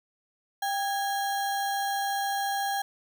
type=tone with sample-and-hold; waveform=sine; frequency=793 Hz; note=G5; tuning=20 cents sharp; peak=-26 dBFS; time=0.62-2.82 s; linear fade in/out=5 ms; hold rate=2450 Hz; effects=none